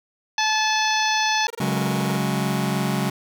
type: harmonic tone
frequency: 866 Hz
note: A5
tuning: 28 cents flat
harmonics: 1 / 2 / 3 / 4 / 5 / 6 / 7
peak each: -22 / -25 / -27 / -28 / -29 / -30 / -30 dBFS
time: 0.38-1.47 s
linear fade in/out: 2 ms
type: tone bursts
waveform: sawtooth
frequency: 466.2 Hz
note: A#4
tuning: in tune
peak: -26 dBFS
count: 15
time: 1.48-2.162 s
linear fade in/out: 5 ms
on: 24 ms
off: 23 ms
type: chord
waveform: sawtooth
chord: C# suspended fourth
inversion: none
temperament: just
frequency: 138.59 / 184.79 / 207.9 Hz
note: C#3 / F#3 / G#3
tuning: 0 / -2 / +2 cents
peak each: -21 dBFS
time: 1.6-3.1 s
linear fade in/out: 5 ms
effects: 8-bit